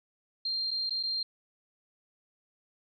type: tone with dropouts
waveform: sine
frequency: 4186 Hz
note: C8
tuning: in tune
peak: -29 dBFS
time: 0.45-1.23 s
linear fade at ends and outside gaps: 5 ms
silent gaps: 0.708-0.712 / 0.896-0.906 / 1.029-1.034 s
effects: none